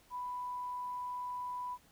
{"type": "tone with quantisation", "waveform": "sine", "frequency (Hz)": 990, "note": "B5", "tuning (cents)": 4, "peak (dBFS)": -37, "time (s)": [0.1, 1.78], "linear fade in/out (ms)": 50, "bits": 11, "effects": ["pink hiss -65 dBFS RMS until 1.91 s"]}